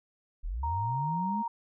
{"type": "linear sweep", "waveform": "sine", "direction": "up", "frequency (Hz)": [32.71, 220], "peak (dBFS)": -31, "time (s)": [0.43, 1.43], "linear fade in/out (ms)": 20}
{"type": "tone", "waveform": "sine", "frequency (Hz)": 932.3, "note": "A#5", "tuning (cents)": 0, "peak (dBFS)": -30, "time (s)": [0.63, 1.48], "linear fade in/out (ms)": 5}
{"effects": []}